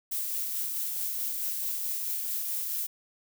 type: noise with tremolo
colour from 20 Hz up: violet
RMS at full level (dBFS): -31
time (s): 0.11-2.87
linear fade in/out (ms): 10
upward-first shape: sine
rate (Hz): 4.6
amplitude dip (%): 25
effects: none